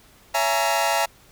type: chord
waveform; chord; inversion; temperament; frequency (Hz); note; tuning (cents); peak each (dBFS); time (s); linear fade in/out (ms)
sawtooth; A# half-diminished seventh; first; just; 559.4 / 671.3 / 839.1 / 932.3; C#5 / E5 / G#5 / A#5; +16 / +31 / +18 / 0; -25 / -20 / -20 / -21; 0.34-1.06; 10
effects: pink hiss -53 dBFS RMS until 1.31 s